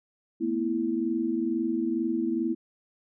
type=chord; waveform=sine; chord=A suspended second; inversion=none; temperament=equal with one note detuned; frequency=224.6 / 246.9 / 329.6 Hz; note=A3 / B3 / E4; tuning=+36 / 0 / 0 cents; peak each=-32 / -30 / -27 dBFS; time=0.4-2.55 s; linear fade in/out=20 ms; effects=none